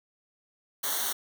white noise with comb filter, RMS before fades -30 dBFS, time 0.83-1.13 s, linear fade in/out 10 ms, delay 0.4 ms, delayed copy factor -0.9, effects none

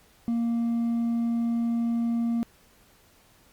sine tone with hard clipping, 233.1 Hz, A#3, in tune, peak -24 dBFS, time 0.28-2.43 s, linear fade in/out 0 ms, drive 2 dB, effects pink hiss -59 dBFS RMS until 3.52 s + Opus 48 kbps

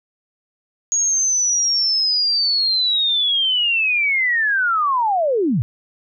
sine linear sweep, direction down, 6670 to 97.4 Hz, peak -15 dBFS, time 0.92-5.62 s, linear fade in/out 0 ms, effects none

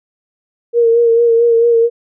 sine tone with vibrato, 465.4 Hz, A#4, 3 cents flat, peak -7 dBFS, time 0.73-1.9 s, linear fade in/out 50 ms, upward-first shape sine, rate 4.5 Hz, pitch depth 31 cents each way, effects none

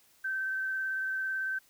sine tone with vibrato, 1547 Hz, G6, 23 cents flat, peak -30 dBFS, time 0.24-1.59 s, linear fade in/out 10 ms, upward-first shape square, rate 18 Hz, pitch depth 10 cents each way, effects white hiss -64 dBFS RMS until 1.69 s

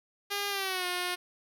5% pulse tone with pitch glide, 404.5 to 358.3 Hz, G#4 to F4, -46 to +44 cents, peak -19 dBFS, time 0.3-1.16 s, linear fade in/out 20 ms, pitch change -210 cents, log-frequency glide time 0.49-0.86 s, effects none

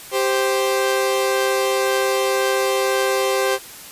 sawtooth tone pair together, 392 / 523.3 Hz, G4 / C5, 0 / 0 cents, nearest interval perfect fourth, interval 500 cents, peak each -16 dBFS, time 0.11-3.59 s, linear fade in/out 50 ms, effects white hiss -38 dBFS RMS until 3.91 s + resampled to 32000 Hz

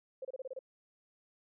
sine tone bursts, 523.3 Hz, C5, in tune, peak -38 dBFS, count 7, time 0.22-0.591 s, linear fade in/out 5 ms, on 29 ms, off 28 ms, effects none

